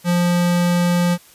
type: tone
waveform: square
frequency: 175.3 Hz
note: F3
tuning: 7 cents sharp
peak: -15 dBFS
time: 0.04-1.18 s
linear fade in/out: 50 ms
effects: white hiss -48 dBFS RMS until 1.34 s + resampled to 32000 Hz